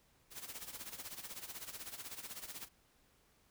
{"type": "noise with tremolo", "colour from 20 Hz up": "white", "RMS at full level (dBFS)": -45, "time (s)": [0.3, 2.69], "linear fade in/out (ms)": 50, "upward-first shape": "sine", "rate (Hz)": 16, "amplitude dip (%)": 75, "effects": ["pink hiss -71 dBFS RMS until 3.5 s"]}